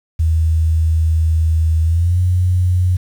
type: tone with pitch glide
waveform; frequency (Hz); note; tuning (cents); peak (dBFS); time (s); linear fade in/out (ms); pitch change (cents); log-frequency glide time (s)
sine; 80.4 to 90.25; E2 to F#2; -43 to -43; -11; 0.19-2.97; 10; +200; 1.83-2.2
effects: 7-bit